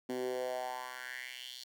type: tone with high-pass filter sweep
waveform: 10% pulse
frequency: 126.4 Hz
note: B2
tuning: 41 cents sharp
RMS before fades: -40 dBFS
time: 0.09-1.64 s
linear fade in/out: 5 ms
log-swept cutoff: 280 to 4200 Hz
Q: 4
effects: none